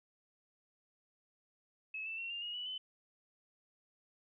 sine tone with pitch steps, 2585 / 2655 / 2726 / 2799 / 2875 / 2952 / 3032 Hz, E7 / E7 / F7 / F7 / F7 / F#7 / F#7, -34 / +12 / -43 / +3 / +50 / -5 / +42 cents, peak -39 dBFS, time 1.94-2.78 s, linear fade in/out 5 ms, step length 120 ms, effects none

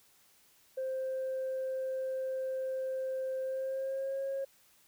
sine tone with pitch glide, 524 to 543.4 Hz, C5 to C#5, +2 to -35 cents, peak -31 dBFS, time 0.77-4.45 s, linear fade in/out 10 ms, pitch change +63 cents, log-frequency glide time 3.42-4.21 s, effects tanh soft clip ceiling -30 dBFS + white hiss -65 dBFS RMS until 4.87 s

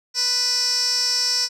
15% pulse tone with band-pass filter, 493.9 Hz, B4, in tune, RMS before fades -21 dBFS, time 0.14-1.49 s, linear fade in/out 50 ms, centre 5600 Hz, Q 8.8, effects none

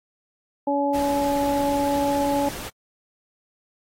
harmonic tone, 283.2 Hz, C#4, 37 cents sharp, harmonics 1 / 2 / 3, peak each -24 / -24 / -24 dBFS, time 0.67-2.49 s, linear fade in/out 5 ms
pink noise, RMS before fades -35 dBFS, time 0.93-2.7 s, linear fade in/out 20 ms
effects AAC 48 kbps

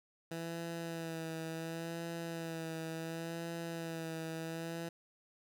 15% pulse tone with vibrato, 164.81 Hz, E3, in tune, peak -33 dBFS, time 0.31-4.89 s, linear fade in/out 5 ms, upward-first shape sine, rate 0.7 Hz, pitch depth 31 cents each way, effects none

